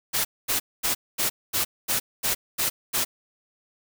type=noise bursts; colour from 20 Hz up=white; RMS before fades=-24 dBFS; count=9; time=0.13-3.05 s; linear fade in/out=20 ms; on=120 ms; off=230 ms; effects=none